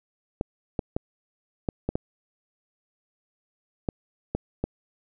clicks, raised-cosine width 2 ms, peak -12 dBFS, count 9, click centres 0.411 / 0.792 / 0.965 / 1.688 / 1.89 / 1.955 / 3.888 / 4.35 / 4.64 s, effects none

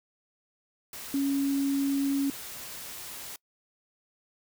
sine tone in noise, 277.2 Hz, C#4, in tune, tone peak -24 dBFS, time 1.14-2.3 s, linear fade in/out 2 ms, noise white, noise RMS -41 dBFS, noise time 0.93-3.36 s, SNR +14 dB, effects noise-tail reverb RT60 0.1 s tail -25 dB re dry

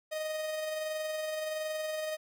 45% pulse tone with amplitude modulation, 622 Hz, D#5, 1 cent flat, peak -32 dBFS, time 0.11-2.17 s, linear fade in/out 20 ms, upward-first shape sine, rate 21.4 Hz, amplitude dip 30%, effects none

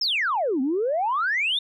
sine exponential two-way sweep, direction down then up, 5550 to 249.2 to 3705 Hz, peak -20 dBFS, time 0.01-1.59 s, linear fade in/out 5 ms, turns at 0.61 s, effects tanh soft clip ceiling -16 dBFS

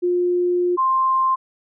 sine tone pair in turn, 355.1 / 1050.7 Hz, F4 / C6, +29 / +7 cents, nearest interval octave + perfect fifth, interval 1878 cents, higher second, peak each -16 / -15 dBFS, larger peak second, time 0.02-0.77 / 0.77-1.36 s, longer first, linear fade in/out 20 ms, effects none

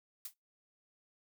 blue noise with exponential decay, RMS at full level -37 dBFS, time 0.25-0.34 s, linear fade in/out 5 ms, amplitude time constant 19 ms, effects noise-tail reverb RT60 0.2 s tail -25 dB re dry

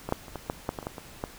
clicks, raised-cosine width 1 ms, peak -18 / -10 / -28 / -20 / -14 / -13 / -19 / -25 / -17 / -24 / -16 dBFS, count 11, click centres 0.09 / 0.124 / 0.282 / 0.357 / 0.499 / 0.691 / 0.788 / 0.828 / 0.869 / 0.982 / 1.239 s, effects pink hiss -48 dBFS RMS until 1.38 s

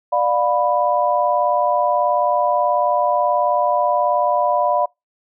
sine chord, B diminished, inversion first, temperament just, 592.7 / 711.2 / 987.8 Hz, D5 / F5 / B5, +16 / +31 / 0 cents, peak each -19 dBFS, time 0.12-4.86 s, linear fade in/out 10 ms, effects noise-tail reverb RT60 0.2 s tail -26 dB re dry

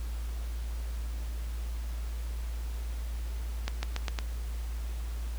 accelerating click train, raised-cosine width 0.2 ms, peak -15 dBFS, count 5, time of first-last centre 3.68-4.188 s, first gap 150 ms, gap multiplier 0.89, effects added 57 Hz sine -32 dBFS peak until 5.38 s + pink hiss -50 dBFS RMS until 5.38 s

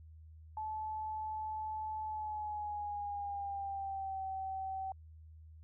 sine tone with pitch glide, 866 to 767.1 Hz, A5 to G5, -28 to -38 cents, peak -37 dBFS, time 0.57-4.92 s, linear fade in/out 2 ms, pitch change -210 cents, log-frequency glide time 2.03-4.23 s, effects added 79 Hz sine -52 dBFS peak until 5.63 s

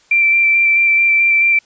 sine tone with vibrato, 2349 Hz, D7, in tune, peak -9 dBFS, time 0.11-1.59 s, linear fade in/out 5 ms, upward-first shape square, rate 4.6 Hz, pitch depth 11 cents each way, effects white hiss -52 dBFS RMS until 1.65 s + resampled to 16000 Hz

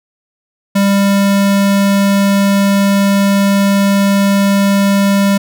square tone, 198.6 Hz, G3, 23 cents sharp, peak -9 dBFS, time 0.75-5.38 s, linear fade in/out 10 ms, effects none

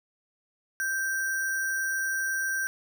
sine tone with sample-and-hold, 1568 Hz, G6, in tune, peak -26 dBFS, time 0.8-2.67 s, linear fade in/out 0 ms, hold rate 7350 Hz, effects none

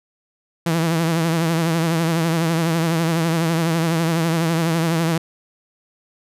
sawtooth tone with vibrato, 164.81 Hz, E3, in tune, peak -13 dBFS, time 0.66-5.18 s, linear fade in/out 5 ms, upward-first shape triangle, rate 12 Hz, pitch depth 74 cents each way, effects resampled to 32000 Hz

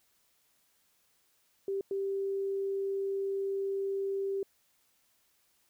sine tone bursts at uneven times, 392 Hz, G4, in tune, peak -30 dBFS, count 2, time 1.68-1.81 / 1.91-4.43 s, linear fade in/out 2 ms, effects white hiss -71 dBFS RMS until 5.69 s

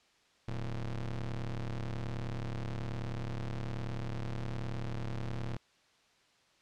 40% pulse ring-modulated tone, 69.3 Hz, C#2, in tune, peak -31 dBFS, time 0.48-5.57 s, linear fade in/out 5 ms, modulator 49.9 Hz, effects white hiss -67 dBFS RMS until 6.61 s + low-pass 5000 Hz 12 dB/octave

